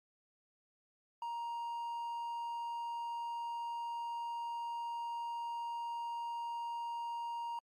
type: tone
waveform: triangle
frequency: 938 Hz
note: A#5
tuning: 11 cents sharp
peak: -36 dBFS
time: 1.22-7.59 s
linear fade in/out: 2 ms
effects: AAC 64 kbps